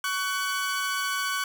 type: tone pair together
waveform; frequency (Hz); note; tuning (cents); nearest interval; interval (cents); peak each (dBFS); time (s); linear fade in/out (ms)
sawtooth; 1123.7 / 1503; C#6 / F#6; +23 / +27; perfect fourth; 504; -26 / -25; 0.04-1.44; 2
effects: none